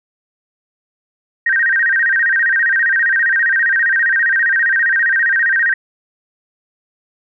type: tone with vibrato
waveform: sine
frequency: 1717 Hz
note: A6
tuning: 43 cents flat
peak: -11 dBFS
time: 1.46-5.74 s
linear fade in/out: 5 ms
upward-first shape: square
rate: 15 Hz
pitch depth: 150 cents each way
effects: none